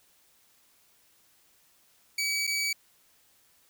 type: tone with dropouts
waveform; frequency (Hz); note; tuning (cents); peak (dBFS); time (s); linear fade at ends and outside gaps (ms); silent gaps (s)
20% pulse; 2281; C#7; +49; -22; 2.18-2.73; 5; 2.469-2.474
effects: white hiss -64 dBFS RMS until 3.69 s